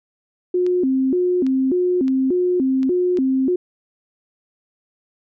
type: tone with vibrato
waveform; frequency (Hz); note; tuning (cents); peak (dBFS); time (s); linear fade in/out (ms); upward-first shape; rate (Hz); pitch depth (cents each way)
sine; 308.2; D#4; -16; -15; 0.54-3.56; 5; square; 1.7; 270
type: clicks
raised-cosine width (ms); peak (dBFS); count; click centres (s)
0.2; -21; 5; 0.665 / 1.466 / 2.081 / 2.831 / 3.172
effects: none